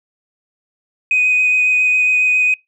sine tone with vibrato, 2500 Hz, D#7, 8 cents sharp, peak -10 dBFS, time 1.11-2.54 s, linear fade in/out 2 ms, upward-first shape triangle, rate 7.3 Hz, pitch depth 14 cents each way, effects noise-tail reverb RT60 0.2 s tail -26 dB re dry + tanh soft clip ceiling -7 dBFS

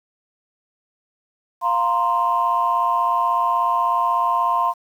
sine chord, F suspended fourth, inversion none, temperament just, 698.5 / 931.3 / 1047.7 Hz, F5 / Bb5 / C6, 0 / -2 / +2 cents, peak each -23 / -21 / -18 dBFS, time 1.61-4.74 s, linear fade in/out 50 ms, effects tanh soft clip ceiling -8 dBFS + 8-bit

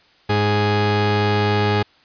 sawtooth tone pair together, 103.83 / 415.3 Hz, G#2 / G#4, 0 / 0 cents, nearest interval 2 octaves, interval 2400 cents, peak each -14 dBFS, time 0.29-1.83 s, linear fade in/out 10 ms, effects white hiss -54 dBFS RMS until 2.04 s + resampled to 11025 Hz

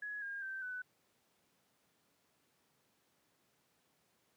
sine tone with pitch steps, 1680 / 1617.2 / 1556.7 / 1498.4 Hz, G#6 / G#6 / G6 / F#6, +19 / -46 / -13 / +21 cents, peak -40 dBFS, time 0.02-0.82 s, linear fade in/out 5 ms, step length 200 ms, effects pink hiss -75 dBFS RMS until 4.36 s + high-pass 150 Hz 12 dB/octave

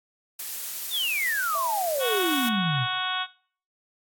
blue noise, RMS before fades -33 dBFS, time 0.39-2.49 s, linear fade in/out 5 ms
sine exponential sweep, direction down, 3747 to 116.54 Hz, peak -24 dBFS, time 0.9-2.87 s, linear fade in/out 50 ms
sine tone with exponential decay, 659.3 Hz, E5, in tune, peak -33 dBFS, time 1.55-3.03 s, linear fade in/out 2 ms, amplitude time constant 320 ms
harmonic tone, 370 Hz, F#4, in tune, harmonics 2 / 3 / 4 / 5 / 6 / 7 / 8 / 9 / 10, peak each -34 / -31 / -32 / -42 / -42 / -38 / -40 / -31 / -38 dBFS, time 1.99-3.27 s, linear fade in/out 50 ms
effects noise-tail reverb RT60 0.5 s tail -20 dB re dry + AAC 64 kbps

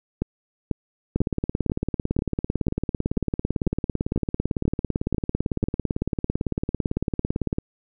two click trains, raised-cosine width 3 ms, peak -10 / -10 dBFS, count 116 / 12, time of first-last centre 1.16-7.585 / 0.22-5.639 s, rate 17.9 / 2.03 Hz, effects none

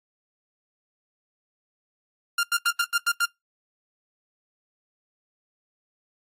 sawtooth tone bursts, 1396.9 Hz, F6, in tune, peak -17 dBFS, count 7, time 2.38-3.255 s, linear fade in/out 5 ms, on 53 ms, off 84 ms, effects noise-tail reverb RT60 0.2 s tail -26 dB re dry + AAC 48 kbps

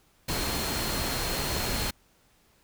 sine tone in noise, 4238 Hz, C8, 21 cents sharp, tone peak -37 dBFS, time 0.28-1.91 s, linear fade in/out 10 ms, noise pink, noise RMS -30 dBFS, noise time 0.28-1.91 s, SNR -10 dB, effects pink hiss -64 dBFS RMS until 2.63 s

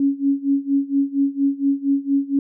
sine tone with tremolo, 277.8 Hz, C#4, 4 cents sharp, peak -13 dBFS, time 0-2.39 s, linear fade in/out 2 ms, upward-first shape sine, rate 4.3 Hz, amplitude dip 90%, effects none

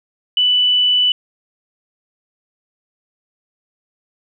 sine tone, 2979 Hz, F#7, 11 cents sharp, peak -11 dBFS, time 0.37-1.12 s, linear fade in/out 2 ms, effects none

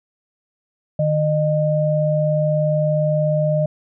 sine tone pair together, 152.8 / 611.2 Hz, D#3 / D#5, -31 / -31 cents, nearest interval 2 octaves, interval 2400 cents, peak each -18 dBFS, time 0.99-3.66 s, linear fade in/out 5 ms, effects none

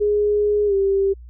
sine tone with pitch glide, 415.3 to 392 Hz, G#4 to G4, 0 to 0 cents, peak -15 dBFS, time 0-1.14 s, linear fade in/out 20 ms, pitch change -100 cents, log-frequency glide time 0.66-0.74 s, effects added 60 Hz sine -37 dBFS peak until 1.29 s

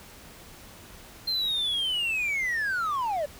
triangle linear sweep, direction down, 4186 to 558 Hz, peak -23 dBFS, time 1.27-3.26 s, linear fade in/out 10 ms, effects tanh soft clip ceiling -19 dBFS + pink hiss -48 dBFS RMS until 3.39 s

